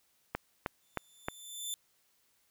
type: click train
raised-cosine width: 0.5 ms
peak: -17 dBFS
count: 4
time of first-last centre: 0.35-1.285 s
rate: 3.21 Hz
type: tone with exponential growth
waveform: 15% pulse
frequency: 3533 Hz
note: A7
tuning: 6 cents sharp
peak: -27 dBFS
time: 0.82-1.74 s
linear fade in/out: 0 ms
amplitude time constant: 200 ms
effects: white hiss -72 dBFS RMS until 2.5 s